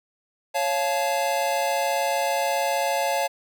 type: chord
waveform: square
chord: Db augmented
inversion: none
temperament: just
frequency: 554.4 / 693 / 866.2 Hz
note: Db5 / F5 / A5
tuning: 0 / -14 / -27 cents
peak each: -27 dBFS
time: 0.54-3.28 s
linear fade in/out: 20 ms
effects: none